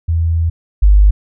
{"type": "tone pair in turn", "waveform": "sine", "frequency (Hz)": [82.7, 50.38], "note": ["E2", "G1"], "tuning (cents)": [6, 48], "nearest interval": "major sixth", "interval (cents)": 858, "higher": "first", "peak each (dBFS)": [-11, -4], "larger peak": "second", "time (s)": [[0.08, 0.5], [0.82, 1.11]], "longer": "first", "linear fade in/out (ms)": 10, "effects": []}